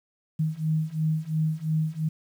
sine beating tone pair, 155.56 / 158.46 Hz, D#3 / D#3, 0 / +32 cents, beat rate 2.9 Hz, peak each -27 / -26 dBFS, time 0.39-2.09 s, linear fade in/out 10 ms, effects 9-bit

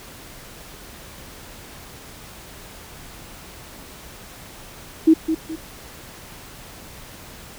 sine tone with echo, 320.1 Hz, D#4, 49 cents sharp, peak -8 dBFS, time 5.07-5.14 s, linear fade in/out 10 ms, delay 210 ms, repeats 2, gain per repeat -9 dB, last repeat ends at 5.56 s, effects pink hiss -41 dBFS RMS until 7.58 s

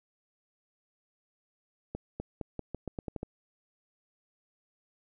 accelerating click train, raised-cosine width 2 ms, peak -22 dBFS, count 10, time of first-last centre 1.95-3.231 s, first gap 250 ms, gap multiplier 0.85, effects none

